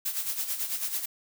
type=noise with tremolo; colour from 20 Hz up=blue; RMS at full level=-29 dBFS; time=0.05-1.06 s; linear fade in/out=10 ms; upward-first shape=sine; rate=9.1 Hz; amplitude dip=65%; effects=none